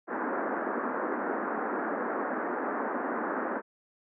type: band-pass noise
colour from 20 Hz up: pink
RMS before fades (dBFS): -32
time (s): 0.07-3.62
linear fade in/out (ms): 50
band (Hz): 230 to 1700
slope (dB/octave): 48
effects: none